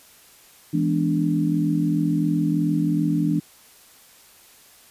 sine chord, E dominant seventh, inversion none, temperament equal, 164.81 / 207.7 / 246.9 / 293.7 Hz, E3 / G#3 / B3 / D4, 0 / 0 / 0 / 0 cents, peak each -22 / -28 / -28 / -22 dBFS, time 0.73-3.4 s, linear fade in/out 10 ms, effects white hiss -51 dBFS RMS until 4.9 s + resampled to 32000 Hz

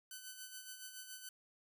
5% pulse tone with tremolo, 1512 Hz, F#6, 37 cents sharp, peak -35 dBFS, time 0.11-1.29 s, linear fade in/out 2 ms, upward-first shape sine, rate 7.1 Hz, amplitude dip 55%, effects none

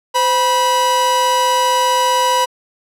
45% pulse tone pair together, 515.6 / 976 Hz, C5 / B5, -26 / -21 cents, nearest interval major seventh, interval 1105 cents, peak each -19 / -13 dBFS, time 0.14-2.46 s, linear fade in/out 20 ms, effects low-pass 12000 Hz 12 dB/octave

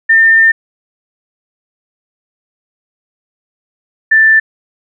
sine tone pair in turn, 1804 / 1769.9 Hz, A6 / A6, +43 / +10 cents, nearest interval unison, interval 33 cents, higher first, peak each -4 dBFS, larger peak neither, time 0.09-0.52 / 4.11-4.4 s, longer first, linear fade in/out 10 ms, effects none

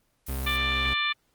blue noise, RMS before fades -40 dBFS, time 0.26-0.57 s, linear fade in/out 10 ms
40% pulse tone, 66.1 Hz, C2, 18 cents sharp, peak -28 dBFS, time 0.28-0.94 s, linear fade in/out 10 ms
harmonic tone, 591 Hz, D5, 11 cents sharp, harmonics 2 / 3 / 4 / 5 / 6 / 7, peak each -31 / -31 / -28 / -35 / -30 / -42 dBFS, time 0.46-1.13 s, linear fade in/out 10 ms
effects pink hiss -70 dBFS RMS until 1.34 s + Opus 24 kbps

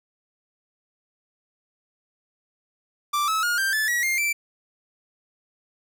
45% pulse tone with pitch steps, 1174.7 / 1295.9 / 1429.6 / 1577.1 / 1739.8 / 1919.4 / 2117 / 2336 Hz, D6 / E6 / F6 / G6 / A6 / B6 / C7 / D7, 0 / -30 / +40 / +10 / -20 / -50 / +20 / -10 cents, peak -21 dBFS, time 3.13-4.33 s, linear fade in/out 10 ms, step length 150 ms, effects none

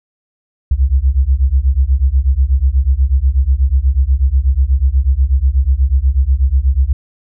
sine beating tone pair, 62.6 / 70.8 Hz, B1 / C#2, +24 / +37 cents, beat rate 8.2 Hz, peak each -12 dBFS, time 0.71-6.93 s, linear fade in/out 5 ms, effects none

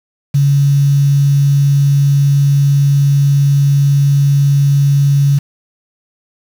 sine tone with quantisation, 140.9 Hz, C#3, 29 cents sharp, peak -7 dBFS, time 0.34-5.39 s, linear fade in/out 10 ms, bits 5, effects none

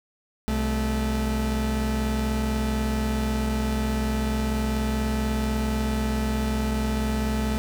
40% pulse tone pair together, 64.39 / 217.2 Hz, C2 / A3, -27 / -22 cents, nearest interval octave + major sixth, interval 2105 cents, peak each -25 dBFS, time 0.48-7.58 s, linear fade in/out 0 ms, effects none

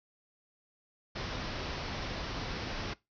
pink low-pass noise, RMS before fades -38 dBFS, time 1.15-2.94 s, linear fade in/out 10 ms, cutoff 5700 Hz, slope 96 dB/octave, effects noise-tail reverb RT60 0.2 s tail -20 dB re dry

